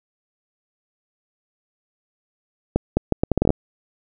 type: accelerating click train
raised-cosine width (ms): 2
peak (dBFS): -3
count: 11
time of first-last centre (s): 2.76-3.504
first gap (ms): 210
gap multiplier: 0.73
effects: none